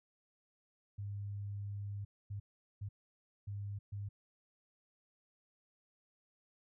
sine tone bursts at uneven times, 101.2 Hz, G#2, 44 cents flat, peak -39 dBFS, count 5, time 0.98-2.05 / 2.3-2.4 / 2.81-2.89 / 3.47-3.79 / 3.92-4.09 s, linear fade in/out 10 ms, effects none

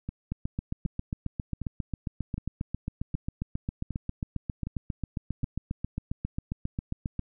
two click trains, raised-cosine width 5 ms, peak -21 / -18 dBFS, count 8 / 52, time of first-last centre 0.09-5.434 / 0.32-7.193 s, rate 1.31 / 7.42 Hz, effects none

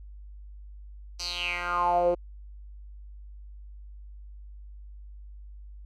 10% pulse tone with band-pass filter sweep, 175.8 Hz, F3, 12 cents sharp, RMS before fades -27 dBFS, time 1.19-2.15 s, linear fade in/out 10 ms, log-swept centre 5400 to 430 Hz, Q 6, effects added 50 Hz sine -42 dBFS peak until 5.85 s

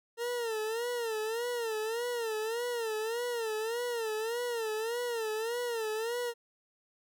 40% pulse tone with vibrato, 458.2 Hz, A#4, 30 cents flat, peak -31 dBFS, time 0.17-6.34 s, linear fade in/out 50 ms, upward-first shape sine, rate 1.7 Hz, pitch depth 110 cents each way, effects none

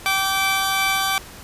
15% pulse tone pair together, 775 / 1161.2 Hz, G5 / D6, -20 / -20 cents, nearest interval perfect fifth, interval 700 cents, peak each -15 dBFS, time 0.06-1.18 s, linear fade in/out 0 ms, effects pink hiss -40 dBFS RMS until 1.43 s + resampled to 32000 Hz

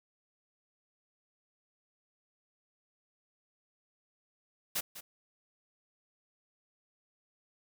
white noise with echo, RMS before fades -33 dBFS, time 4.75-4.81 s, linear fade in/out 10 ms, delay 200 ms, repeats 1, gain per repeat -13 dB, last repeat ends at 5.01 s, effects none

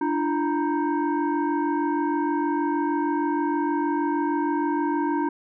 sine tone with frequency modulation, 294.3 Hz, D4, 4 cents sharp, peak -21 dBFS, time 0.01-5.29 s, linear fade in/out 5 ms, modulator 635 Hz, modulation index 1.2, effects none

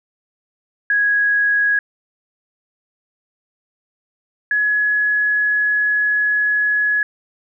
sine tone pair in turn, 1661.2 / 1688.3 Hz, G#6 / G#6, 0 / +28 cents, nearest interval unison, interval 28 cents, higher second, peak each -13 / -14 dBFS, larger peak first, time 0.9-1.79 / 4.51-7.03 s, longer second, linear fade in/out 2 ms, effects none

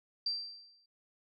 sine tone with exponential decay, 4699 Hz, D8, in tune, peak -29 dBFS, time 0.26-0.86 s, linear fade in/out 5 ms, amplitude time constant 130 ms, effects none

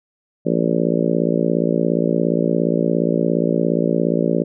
harmonic tone, 57.2 Hz, A#1, 32 cents flat, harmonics 3 / 4 / 5 / 6 / 7 / 8 / 9 / 10, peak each -21 / -22 / -23 / -24 / -24 / -25 / -26 / -26 dBFS, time 0.45-4.44 s, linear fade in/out 20 ms, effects none

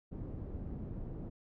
pink low-pass noise, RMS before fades -42 dBFS, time 0.11-1.3 s, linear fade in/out 20 ms, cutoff 320 Hz, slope 12 dB/octave, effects none

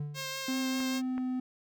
triangle tone with exponential decay, 146.83 Hz, D3, in tune, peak -29 dBFS, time 0-0.56 s, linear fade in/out 5 ms, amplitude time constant 120 ms
5% pulse tone with vibrato, 532 Hz, C5, 29 cents sharp, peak -24 dBFS, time 0.14-1.02 s, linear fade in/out 50 ms, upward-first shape sine, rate 5.1 Hz, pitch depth 14 cents each way
triangle tone with pitch glide, 260 to 254.6 Hz, C4 to C4, -11 to -47 cents, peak -28 dBFS, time 0.48-1.4 s, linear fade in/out 5 ms, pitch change -36 cents, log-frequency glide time 0.6-1.28 s
clicks, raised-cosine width 0.5 ms, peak -28 dBFS, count 2, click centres 0.804 / 1.18 s
effects none

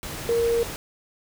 sine tone in noise, 466.2 Hz, A#4, in tune, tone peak -19 dBFS, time 0.29-0.63 s, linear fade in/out 0 ms, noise pink, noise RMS -34 dBFS, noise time 0.03-0.76 s, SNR +12 dB, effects none

